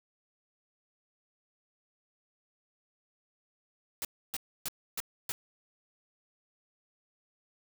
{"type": "noise bursts", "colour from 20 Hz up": "white", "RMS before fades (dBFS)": -35, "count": 5, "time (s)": [4.02, 5.32], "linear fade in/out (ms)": 0, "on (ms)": 28, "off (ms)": 290, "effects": []}